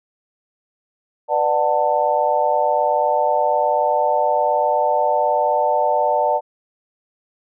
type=chord; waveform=sine; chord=B minor seventh; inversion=none; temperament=just; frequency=493.9 / 592.7 / 740.8 / 889 Hz; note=B4 / D5 / F#5 / A5; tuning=0 / +16 / +2 / +18 cents; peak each=-24 / -19 / -21 / -19 dBFS; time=1.28-6.41 s; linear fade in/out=50 ms; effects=none